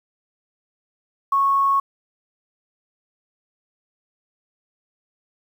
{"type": "tone", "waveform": "sine", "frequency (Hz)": 1102, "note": "C#6", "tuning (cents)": -11, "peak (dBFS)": -15, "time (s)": [1.32, 1.8], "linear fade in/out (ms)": 5, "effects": ["8-bit"]}